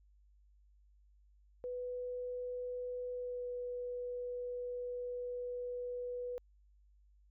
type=tone with pitch glide; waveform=sine; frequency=495.7 to 491.7 Hz; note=B4 to B4; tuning=+6 to -8 cents; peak=-38 dBFS; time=1.64-6.38 s; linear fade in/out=0 ms; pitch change=-14 cents; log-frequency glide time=3.12-3.47 s; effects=added 50 Hz sine -63 dBFS peak until 7.3 s